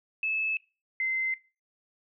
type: tone pair in turn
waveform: sine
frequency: 2607 / 2069 Hz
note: E7 / C7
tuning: -20 / -20 cents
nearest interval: major third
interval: 400 cents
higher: first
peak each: -26 dBFS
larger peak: neither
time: 0.23-0.57 / 1-1.34 s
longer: neither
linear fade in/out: 2 ms
effects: noise-tail reverb RT60 0.3 s tail -20 dB re dry